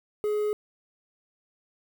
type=tone with quantisation; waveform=triangle; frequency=420.7 Hz; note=G#4; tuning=22 cents sharp; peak=-22 dBFS; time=0.24-0.53 s; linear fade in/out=0 ms; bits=8; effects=none